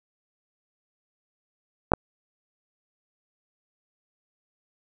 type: clicks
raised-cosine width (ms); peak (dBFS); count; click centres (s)
1; -4; 2; 1.919 / 1.936
effects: none